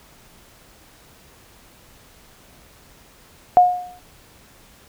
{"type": "tone with exponential decay", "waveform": "sine", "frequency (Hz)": 720, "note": "F#5", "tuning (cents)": -47, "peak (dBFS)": -5, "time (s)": [3.57, 3.99], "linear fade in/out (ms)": 0, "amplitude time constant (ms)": 90, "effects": ["pink hiss -50 dBFS RMS until 4.88 s"]}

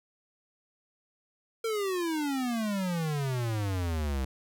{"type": "exponential sweep", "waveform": "square", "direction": "down", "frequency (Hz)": [460.8, 64.1], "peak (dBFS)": -29, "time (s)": [1.64, 4.25], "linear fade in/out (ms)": 5, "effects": []}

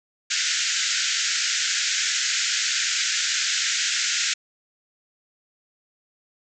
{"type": "band-pass noise", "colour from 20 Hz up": "white", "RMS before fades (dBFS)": -24, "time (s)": [0.3, 4.34], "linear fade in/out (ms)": 10, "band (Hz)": [1400, 7400], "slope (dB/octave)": 96, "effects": []}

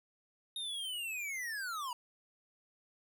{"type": "linear sweep", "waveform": "square", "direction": "down", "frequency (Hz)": [3729, 938], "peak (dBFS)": -38, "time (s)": [0.56, 1.93], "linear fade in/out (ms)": 2, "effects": []}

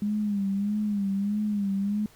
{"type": "tone with vibrato", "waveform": "sine", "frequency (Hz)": 203.5, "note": "G#3", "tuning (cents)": -35, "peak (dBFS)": -24, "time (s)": [0.02, 2.06], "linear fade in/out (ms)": 2, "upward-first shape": "sine", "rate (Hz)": 1.6, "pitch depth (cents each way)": 70, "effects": ["pink hiss -56 dBFS RMS until 2.15 s"]}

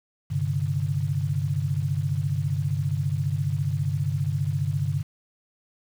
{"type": "chord", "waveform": "sine", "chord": "G suspended fourth", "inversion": "none", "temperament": "equal with one note detuned", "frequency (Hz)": [98, 132.03, 146.83], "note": ["G2", "C3", "D3"], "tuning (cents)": [0, 16, 0], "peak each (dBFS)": [-28, -28, -26], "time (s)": [0.3, 5.03], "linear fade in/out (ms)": 20, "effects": ["8-bit"]}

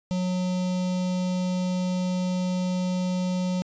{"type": "tone with notch filter", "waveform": "square", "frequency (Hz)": 182.3, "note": "F#3", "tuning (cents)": -25, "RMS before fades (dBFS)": -26, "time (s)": [0.11, 3.62], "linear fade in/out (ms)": 0, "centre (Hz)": 1600, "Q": 0.8, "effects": ["resampled to 16000 Hz"]}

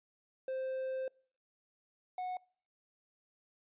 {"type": "tone pair in turn", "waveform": "triangle", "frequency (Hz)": [523.3, 733.5], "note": ["C5", "F#5"], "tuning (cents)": [0, -15], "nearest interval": "tritone", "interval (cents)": 585, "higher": "second", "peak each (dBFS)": [-33, -34], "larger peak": "first", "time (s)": [[0.48, 1.08], [2.18, 2.37]], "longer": "first", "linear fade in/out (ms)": 2, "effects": ["noise-tail reverb RT60 0.5 s tail -26 dB re dry", "resampled to 8000 Hz"]}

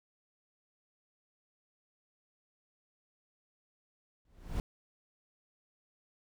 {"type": "noise with exponential growth", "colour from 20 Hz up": "brown", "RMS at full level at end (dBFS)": -31, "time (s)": [4.25, 4.6], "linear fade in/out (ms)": 1, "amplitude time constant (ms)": 74, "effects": []}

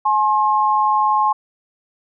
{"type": "tone pair together", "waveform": "sine", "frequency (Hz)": [848, 1068.4], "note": ["G#5", "C6"], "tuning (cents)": [36, 36], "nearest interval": "major third", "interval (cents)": 400, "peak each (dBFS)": -16, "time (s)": [0.05, 1.33], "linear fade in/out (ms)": 10, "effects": []}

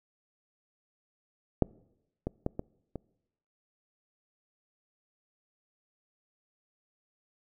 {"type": "clicks", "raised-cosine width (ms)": 2, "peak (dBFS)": [-8, -18, -16, -20, -23], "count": 5, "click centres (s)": [1.623, 2.27, 2.464, 2.594, 2.957], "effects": ["noise-tail reverb RT60 0.9 s tail -25 dB re dry"]}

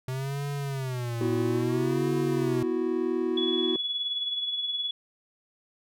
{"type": "tone with vibrato", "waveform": "square", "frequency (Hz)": 127.7, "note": "C3", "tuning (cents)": -42, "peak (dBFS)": -30, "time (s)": [0.08, 2.63], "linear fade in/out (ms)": 2, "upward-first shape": "sine", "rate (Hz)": 0.6, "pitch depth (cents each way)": 190}
{"type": "chord", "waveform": "triangle", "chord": "B suspended fourth", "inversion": "none", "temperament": "equal", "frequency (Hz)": [246.9, 329.6, 370], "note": ["B3", "E4", "F#4"], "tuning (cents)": [0, 0, 0], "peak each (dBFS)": [-30, -27, -26], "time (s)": [1.21, 3.76], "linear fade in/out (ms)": 2}
{"type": "tone with tremolo", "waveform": "sine", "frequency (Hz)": 3394, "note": "G#7", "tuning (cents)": 37, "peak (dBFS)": -25, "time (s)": [3.37, 4.91], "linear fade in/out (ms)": 5, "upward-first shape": "triangle", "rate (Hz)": 19, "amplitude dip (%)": 55}
{"effects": []}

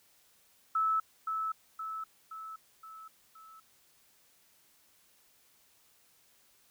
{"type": "tone with echo", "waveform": "sine", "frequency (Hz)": 1306, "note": "E6", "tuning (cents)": -17, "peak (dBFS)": -26, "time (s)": [0.75, 1], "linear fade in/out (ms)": 5, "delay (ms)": 520, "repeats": 5, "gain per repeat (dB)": -5, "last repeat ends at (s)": 3.6, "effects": ["white hiss -66 dBFS RMS until 6.7 s"]}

